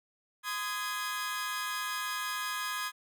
sawtooth chord, Ab major, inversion first, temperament equal with one note detuned, 1024.4 / 1244.5 / 1661.2 Hz, C6 / Eb6 / Ab6, -37 / 0 / 0 cents, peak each -35 / -34 / -33 dBFS, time 0.43-2.92 s, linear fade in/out 50 ms, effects none

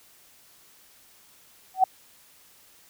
sine tone with exponential growth, 754 Hz, F#5, 32 cents sharp, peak -11 dBFS, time 1.74-1.84 s, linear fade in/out 5 ms, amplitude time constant 21 ms, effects white hiss -56 dBFS RMS until 2.89 s

